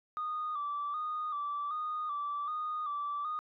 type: tone with vibrato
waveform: sine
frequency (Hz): 1197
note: D6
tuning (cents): +33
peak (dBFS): -32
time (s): 0.17-3.39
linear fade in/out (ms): 0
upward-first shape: square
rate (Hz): 1.3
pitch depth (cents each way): 51
effects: tanh soft clip ceiling -29 dBFS